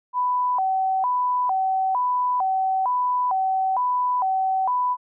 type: tone with vibrato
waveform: sine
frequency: 870 Hz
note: A5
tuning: 20 cents flat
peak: -19 dBFS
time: 0.13-4.97 s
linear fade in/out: 50 ms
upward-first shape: square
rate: 1.1 Hz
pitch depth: 230 cents each way
effects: none